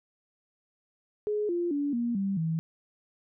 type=tone with pitch steps; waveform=sine; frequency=420 / 347.1 / 286.9 / 237.1 / 195.94 / 161.93 Hz; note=G#4 / F4 / D4 / A#3 / G3 / E3; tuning=+19 / -11 / -40 / +30 / -1 / -31 cents; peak=-26 dBFS; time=1.27-2.59 s; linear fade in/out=0 ms; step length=220 ms; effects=none